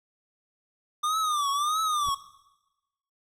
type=tone with vibrato; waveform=square; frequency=1201 Hz; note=D6; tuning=38 cents sharp; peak=-25 dBFS; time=1.03-2.15 s; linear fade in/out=10 ms; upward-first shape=triangle; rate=1.6 Hz; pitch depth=150 cents each way
type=noise with exponential growth; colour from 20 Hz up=brown; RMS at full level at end=-36 dBFS; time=1.98-2.09 s; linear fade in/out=2 ms; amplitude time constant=22 ms
effects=noise-tail reverb RT60 1.0 s tail -17 dB re dry + low-pass 12000 Hz 12 dB/octave